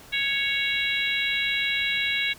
harmonic tone, 554.4 Hz, C#5, in tune, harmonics 3 / 4 / 5 / 6 / 7, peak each -31 / -26 / -30 / -32 / -30 dBFS, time 0.12-2.34 s, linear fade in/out 20 ms, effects pink hiss -48 dBFS RMS until 2.38 s

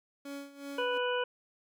30% pulse tone with tremolo, 280.8 Hz, C#4, 22 cents sharp, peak -36 dBFS, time 0.25-0.98 s, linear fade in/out 5 ms, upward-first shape sine, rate 2.7 Hz, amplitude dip 80%
harmonic tone, 493.9 Hz, B4, in tune, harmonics 1 / 2 / 3 / 5 / 6, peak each -31 / -36 / -36 / -43 / -39 dBFS, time 0.78-1.24 s, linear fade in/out 5 ms
effects none

